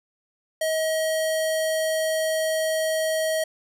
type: tone with low-pass filter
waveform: square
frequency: 635 Hz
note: D#5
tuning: 35 cents sharp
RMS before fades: -24 dBFS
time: 0.61-3.44 s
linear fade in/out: 5 ms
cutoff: 12000 Hz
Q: 1.6
effects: none